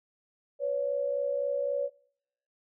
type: tone pair together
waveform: sine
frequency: 501 / 564.8 Hz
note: B4 / C#5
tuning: +25 / +32 cents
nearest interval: major second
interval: 207 cents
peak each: -33 / -28 dBFS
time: 0.59-1.9 s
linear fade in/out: 50 ms
effects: noise-tail reverb RT60 0.7 s tail -25 dB re dry